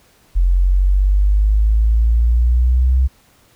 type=exponential sweep; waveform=sine; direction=up; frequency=43.68 to 65.41 Hz; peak=-10 dBFS; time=0.35-3.08 s; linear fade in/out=20 ms; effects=pink hiss -53 dBFS RMS until 3.55 s